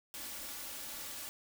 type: noise with comb filter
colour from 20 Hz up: white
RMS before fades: -44 dBFS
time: 0.14-1.29 s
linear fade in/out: 0 ms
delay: 3.5 ms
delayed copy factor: +0.55
effects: none